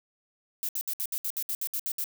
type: noise bursts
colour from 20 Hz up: violet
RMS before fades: -31 dBFS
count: 12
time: 0.63-2.041 s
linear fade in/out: 0 ms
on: 58 ms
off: 65 ms
effects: none